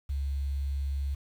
sine tone with quantisation, 69.3 Hz, C#2, in tune, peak -28 dBFS, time 0.09-1.15 s, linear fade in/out 10 ms, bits 9, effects none

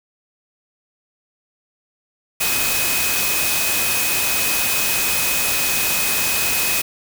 sine tone in noise, 2522 Hz, D#7, 23 cents sharp, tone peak -24 dBFS, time 2.4-6.82 s, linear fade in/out 10 ms, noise white, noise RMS -20 dBFS, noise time 2.4-6.82 s, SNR -7 dB, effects none

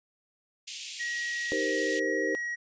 pink high-pass noise, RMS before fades -38 dBFS, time 0.67-2 s, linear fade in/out 10 ms, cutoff 2400 Hz, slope 48 dB/octave
triangle tone, 1905 Hz, A#6, 37 cents sharp, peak -29 dBFS, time 0.99-2.56 s, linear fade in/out 20 ms
sine chord, C minor seventh, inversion first, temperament equal, 311.1 / 392 / 466.2 / 523.3 Hz, Eb4 / G4 / Bb4 / C5, 0 / 0 / 0 / 0 cents, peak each -33 dBFS, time 1.52-2.35 s, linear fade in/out 0 ms
effects resampled to 16000 Hz

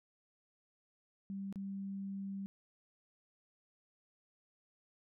sine tone with dropouts, 196 Hz, G3, in tune, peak -39 dBFS, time 1.3-2.46 s, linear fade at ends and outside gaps 0 ms, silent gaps 1.526-1.558 s, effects none

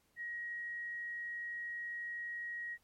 sine tone, 1894 Hz, A#6, 27 cents sharp, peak -39 dBFS, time 0.16-2.78 s, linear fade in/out 50 ms, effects pink hiss -74 dBFS RMS until 2.83 s + MP3 64 kbps

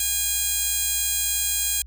15% pulse tone with high-pass filter, 817 Hz, G#5, 29 cents flat, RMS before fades -24 dBFS, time 0-1.82 s, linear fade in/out 2 ms, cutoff 6200 Hz, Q 0.99, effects added 60 Hz sine -39 dBFS peak until 1.86 s

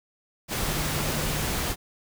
sine tone in noise, 150 Hz, D3, 37 cents sharp, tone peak -33 dBFS, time 0.61-1.47 s, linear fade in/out 50 ms, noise pink, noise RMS -28 dBFS, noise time 0.48-1.76 s, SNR -8 dB, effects none

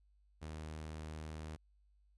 sawtooth tone, 77.78 Hz, D#2, in tune, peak -40 dBFS, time 0.41-1.57 s, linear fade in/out 20 ms, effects added 50 Hz sine -67 dBFS peak until 2.17 s + resampled to 24000 Hz

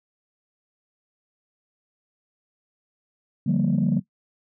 sine chord, G minor seventh, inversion second, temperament equal, 146.83 / 174.61 / 196 / 233.1 Hz, D3 / F3 / G3 / Bb3, 0 / 0 / 0 / 0 cents, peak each -23 dBFS, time 3.46-4 s, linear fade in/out 10 ms, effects noise-tail reverb RT60 0.1 s tail -18 dB re dry + tanh soft clip ceiling -13 dBFS

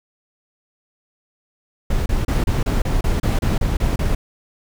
brown noise bursts, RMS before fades -18 dBFS, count 12, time 1.9-4.15 s, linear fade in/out 5 ms, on 160 ms, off 30 ms, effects none

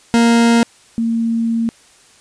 40% pulse / sine tone pair in turn, 233.1 / 229.1 Hz, A#3 / A#3, 0 / -30 cents, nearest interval unison, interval 30 cents, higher first, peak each -8 / -14 dBFS, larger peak first, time 0.14-0.63 / 0.98-1.69 s, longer second, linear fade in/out 0 ms, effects white hiss -48 dBFS RMS until 2.2 s + resampled to 22050 Hz

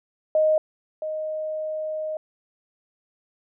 sine tone pair in turn, 622 / 622 Hz, D#5 / D#5, -1 / -1 cents, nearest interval unison, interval 0 cents, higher neither, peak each -16 / -26 dBFS, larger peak first, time 0.35-0.58 / 1.02-2.17 s, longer second, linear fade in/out 2 ms, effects none

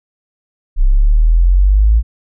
sine exponential sweep, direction up, 31.71 to 56.9 Hz, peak -6 dBFS, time 0.76-2.03 s, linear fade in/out 50 ms, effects none

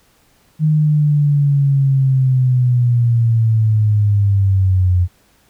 sine linear sweep, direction down, 155.56 to 88.2 Hz, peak -10 dBFS, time 0.59-5.08 s, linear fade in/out 50 ms, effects pink hiss -55 dBFS RMS until 5.49 s

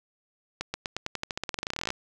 accelerating click train, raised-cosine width 0.2 ms, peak -13 dBFS, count 25, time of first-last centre 0.61-1.904 s, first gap 130 ms, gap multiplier 0.91, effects none

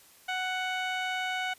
15% pulse tone with low-pass filter, 742 Hz, F#5, 5 cents sharp, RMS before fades -32 dBFS, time 0.28-1.54 s, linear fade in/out 10 ms, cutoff 4200 Hz, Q 0.89, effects white hiss -57 dBFS RMS until 1.58 s + resampled to 32000 Hz

